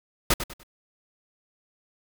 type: noise with echo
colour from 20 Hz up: pink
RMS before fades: -20 dBFS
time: 0.3-0.34 s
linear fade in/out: 5 ms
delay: 98 ms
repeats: 3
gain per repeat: -10 dB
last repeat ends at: 0.634 s
effects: none